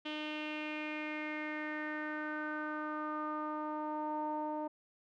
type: tone with low-pass filter sweep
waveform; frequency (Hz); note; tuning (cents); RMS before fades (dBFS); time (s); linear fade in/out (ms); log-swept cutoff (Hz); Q
sawtooth; 304.4; D#4; -38; -39; 0.05-4.68; 10; 3100 to 810; 5.3
effects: none